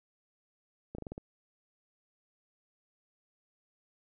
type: slowing click train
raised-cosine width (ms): 2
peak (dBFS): -27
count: 6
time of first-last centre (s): 0.95-1.179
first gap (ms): 34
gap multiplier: 1.15
effects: none